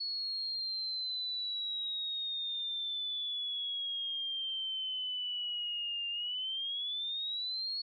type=exponential two-way sweep; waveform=sine; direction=down then up; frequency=4381 to 2794 to 4381 Hz; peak=-34 dBFS; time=0-7.82 s; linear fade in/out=10 ms; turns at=6.09 s; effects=none